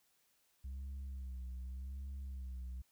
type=tone with vibrato; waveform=sine; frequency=65.41 Hz; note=C2; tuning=in tune; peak=-39 dBFS; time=0.64-2.82 s; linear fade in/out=10 ms; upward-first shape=sine; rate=0.86 Hz; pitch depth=68 cents each way; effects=tanh soft clip ceiling -41 dBFS + white hiss -75 dBFS RMS until 2.91 s